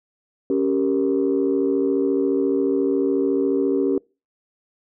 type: chord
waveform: sine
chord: G diminished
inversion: second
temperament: equal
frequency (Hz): 277.2 / 392 / 466.2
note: Db4 / G4 / Bb4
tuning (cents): 0 / 0 / 0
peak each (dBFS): -20 / -20 / -24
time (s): 0.5-3.98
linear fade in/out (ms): 2
effects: noise-tail reverb RT60 0.3 s tail -26 dB re dry + tanh soft clip ceiling -10 dBFS

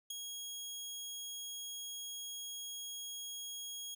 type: tone with ADSR envelope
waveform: 20% pulse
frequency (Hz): 3300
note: G#7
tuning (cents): -12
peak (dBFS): -31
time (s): 0.1-3.95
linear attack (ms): 7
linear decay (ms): 7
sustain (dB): -6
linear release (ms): 11
effects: none

